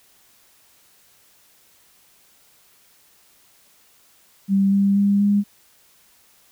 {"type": "tone with pitch steps", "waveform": "sine", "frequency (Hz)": [196, 198.39, 200.8, 203.3], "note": ["G3", "G3", "G3", "G#3"], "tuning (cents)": [0, 21, 42, -37], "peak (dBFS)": -14, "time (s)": [4.48, 5.44], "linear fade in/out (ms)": 50, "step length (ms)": 240, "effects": ["white hiss -56 dBFS RMS until 6.51 s"]}